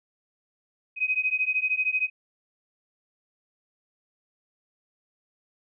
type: beating tone pair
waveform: sine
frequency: 2511 / 2524 Hz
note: D#7 / D#7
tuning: +15 / +24 cents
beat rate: 13 Hz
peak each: -26 dBFS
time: 0.96-2.1 s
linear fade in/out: 50 ms
effects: none